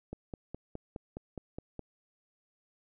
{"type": "click train", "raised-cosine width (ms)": 2, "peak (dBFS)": -26, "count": 9, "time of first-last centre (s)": [0.13, 1.793], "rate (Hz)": 4.81, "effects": []}